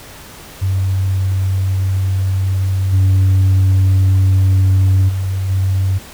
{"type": "tone with level steps", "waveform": "sine", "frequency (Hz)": 95.2, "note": "F#2", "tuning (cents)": 50, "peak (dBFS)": [-12, -6, -15, -11], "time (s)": [0.61, 5.99], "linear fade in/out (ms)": 20, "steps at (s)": [2.92, 5.08, 5.49], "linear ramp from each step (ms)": 20, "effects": ["tanh soft clip ceiling -7 dBFS", "pink hiss -36 dBFS RMS until 6.13 s"]}